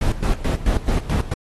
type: noise with tremolo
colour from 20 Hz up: brown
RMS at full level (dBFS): -17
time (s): 0.01-1.34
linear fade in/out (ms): 5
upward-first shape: square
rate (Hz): 4.6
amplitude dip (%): 80
effects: AAC 32 kbps